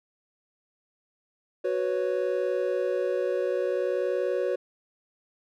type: chord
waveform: triangle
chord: F# suspended fourth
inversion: none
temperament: equal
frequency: 370 / 493.9 / 554.4 Hz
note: F#4 / B4 / C#5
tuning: 0 / 0 / 0 cents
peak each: -27 dBFS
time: 1.64-4.56 s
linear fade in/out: 10 ms
effects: none